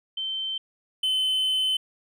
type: tone pair in turn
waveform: sine / triangle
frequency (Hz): 3100 / 3052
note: G7 / G7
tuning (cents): -20 / -47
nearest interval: unison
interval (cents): 27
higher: first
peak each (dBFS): -27 / -20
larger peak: second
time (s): 0.17-0.58 / 1.03-1.77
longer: second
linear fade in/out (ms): 5
effects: none